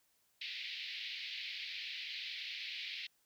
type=band-pass noise; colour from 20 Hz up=pink; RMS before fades=-44 dBFS; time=0.41-3.07 s; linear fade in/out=5 ms; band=2100 to 4500 Hz; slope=48 dB/octave; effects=white hiss -75 dBFS RMS until 3.25 s